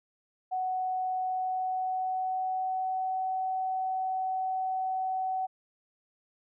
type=tone with pitch glide; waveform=sine; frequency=744 to 753.5 Hz; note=F#5 to F#5; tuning=+9 to +31 cents; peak=-28 dBFS; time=0.51-5.47 s; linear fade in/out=20 ms; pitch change=+22 cents; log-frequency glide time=1.25-3.25 s; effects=none